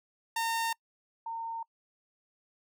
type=tone pair in turn; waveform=sawtooth / sine; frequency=913 / 913 Hz; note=A#5 / A#5; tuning=-36 / -36 cents; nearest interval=unison; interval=0 cents; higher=neither; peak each=-25 / -34 dBFS; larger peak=first; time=0.36-0.73 / 1.26-1.63 s; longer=neither; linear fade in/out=5 ms; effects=noise-tail reverb RT60 0.1 s tail -26 dB re dry